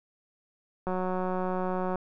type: click train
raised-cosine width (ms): 1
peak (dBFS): -18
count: 201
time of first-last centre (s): 0.87-1.957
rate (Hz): 184
effects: none